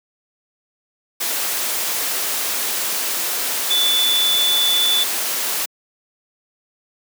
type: tone in noise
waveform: sine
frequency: 3482 Hz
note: A7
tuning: 19 cents flat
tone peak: -15 dBFS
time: 3.7-5.04 s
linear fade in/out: 10 ms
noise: white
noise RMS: -22 dBFS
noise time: 1.2-5.66 s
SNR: +4 dB
effects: high-pass 300 Hz 12 dB/octave